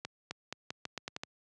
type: accelerating click train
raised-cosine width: 0.2 ms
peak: -20 dBFS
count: 9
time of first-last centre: 0.05-1.235 s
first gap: 260 ms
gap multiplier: 0.83
effects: high-pass 100 Hz 12 dB/octave + resampled to 22050 Hz

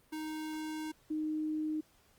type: tone pair in turn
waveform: square / sine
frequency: 311.1 / 309.1 Hz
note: D#4 / D#4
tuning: 0 / -11 cents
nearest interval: unison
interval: 11 cents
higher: first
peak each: -38 / -32 dBFS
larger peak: second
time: 0.12-0.92 / 1.1-1.81 s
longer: first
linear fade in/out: 10 ms
effects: pink hiss -67 dBFS RMS until 2.18 s + Opus 32 kbps

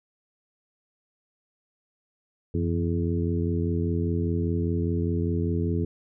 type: harmonic tone with a mistuned harmonic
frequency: 85 Hz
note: F2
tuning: 46 cents flat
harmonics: 1 / 2 / 3 / 4 / 5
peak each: -26 / -29 / -31 / -32 / -33 dBFS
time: 2.54-5.85 s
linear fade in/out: 5 ms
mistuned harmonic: 1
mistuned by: +110 cents
effects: none

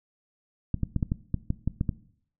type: clicks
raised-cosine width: 5 ms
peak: -13 dBFS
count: 10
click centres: 0.743 / 0.833 / 0.963 / 1.028 / 1.119 / 1.343 / 1.504 / 1.676 / 1.811 / 1.892 s
effects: noise-tail reverb RT60 0.6 s tail -18 dB re dry

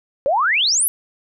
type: exponential sweep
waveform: sine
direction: up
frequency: 519 to 12000 Hz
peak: -14 dBFS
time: 0.26-0.88 s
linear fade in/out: 0 ms
effects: none

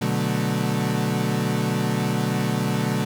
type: chord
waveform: 35% pulse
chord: B minor seventh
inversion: none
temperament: equal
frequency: 123.47 / 146.83 / 185 / 220 Hz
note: B2 / D3 / F#3 / A3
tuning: 0 / 0 / 0 / 0 cents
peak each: -25 dBFS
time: 0.01-3.05 s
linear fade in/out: 10 ms
effects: none

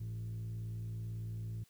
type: tone with frequency modulation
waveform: sine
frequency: 109.9 Hz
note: A2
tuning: 2 cents flat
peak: -36 dBFS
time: 0-1.64 s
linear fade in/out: 10 ms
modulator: 58.1 Hz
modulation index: 0.45
effects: tanh soft clip ceiling -37 dBFS + white hiss -69 dBFS RMS until 1.69 s

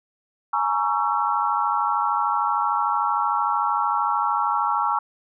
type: chord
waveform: sine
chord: A# half-diminished seventh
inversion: third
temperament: just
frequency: 839.1 / 932.3 / 1118.8 / 1342.6 Hz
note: G#5 / A#5 / C#6 / E6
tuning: +18 / 0 / +16 / +31 cents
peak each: -25 dBFS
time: 0.53-4.99 s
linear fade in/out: 5 ms
effects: none

